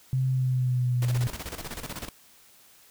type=tone with pitch glide; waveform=sine; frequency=130.5 to 122.47 Hz; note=C3 to B2; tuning=-4 to -14 cents; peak=-22 dBFS; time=0.13-1.27 s; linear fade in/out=0 ms; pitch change=-110 cents; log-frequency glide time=0.29-1.03 s
type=noise with tremolo; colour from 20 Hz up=pink; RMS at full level=-35 dBFS; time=1.02-2.09 s; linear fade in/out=2 ms; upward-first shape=square; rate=16 Hz; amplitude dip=70%
effects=white hiss -56 dBFS RMS until 2.9 s